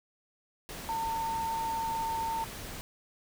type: tone in noise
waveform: sine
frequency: 904 Hz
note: A5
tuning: 47 cents sharp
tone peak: -30 dBFS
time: 0.89-2.44 s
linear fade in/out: 0 ms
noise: pink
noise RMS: -42 dBFS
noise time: 0.69-2.81 s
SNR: +9 dB
effects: none